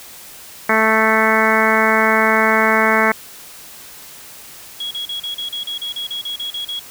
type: harmonic tone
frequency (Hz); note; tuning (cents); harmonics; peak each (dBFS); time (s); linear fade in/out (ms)
220; A3; 0; 1 / 2 / 3 / 4 / 5 / 6 / 7 / 8 / 9 / 10; -21 / -21 / -21 / -21 / -21 / -21 / -21 / -21 / -21 / -21; 0.69-3.12; 5
type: tone bursts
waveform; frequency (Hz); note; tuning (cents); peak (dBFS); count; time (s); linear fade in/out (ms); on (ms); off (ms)
sine; 3322; G#7; 0; -22; 14; 4.8-6.795; 5; 110; 35
effects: white hiss -38 dBFS RMS until 6.9 s